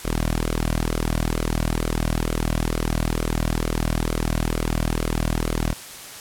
sawtooth tone with flanger, 40 Hz, D#1, 49 cents sharp, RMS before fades -23 dBFS, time 0.04-5.74 s, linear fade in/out 20 ms, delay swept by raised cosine 1.1 to 2.4 ms, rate 2.2 Hz, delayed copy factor -0.5, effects white hiss -38 dBFS RMS until 6.2 s + low-pass 12000 Hz 12 dB/octave

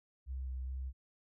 sine tone with vibrato, 64.8 Hz, C2, 16 cents flat, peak -37 dBFS, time 0.26-0.93 s, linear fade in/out 50 ms, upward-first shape square, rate 2.4 Hz, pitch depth 14 cents each way, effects none

